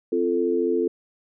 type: chord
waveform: sine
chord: F major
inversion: second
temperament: equal with one note detuned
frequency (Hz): 261.6 / 345.6 / 440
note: C4 / F4 / A4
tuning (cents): 0 / -18 / 0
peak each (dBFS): -27 / -23 / -23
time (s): 0.12-0.88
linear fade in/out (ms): 5
effects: none